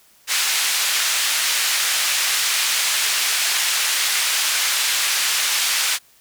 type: band-pass noise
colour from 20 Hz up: pink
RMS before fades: -20 dBFS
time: 0.27-5.99 s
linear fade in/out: 50 ms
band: 2000 to 11000 Hz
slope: 12 dB/octave
effects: white hiss -54 dBFS RMS until 6.2 s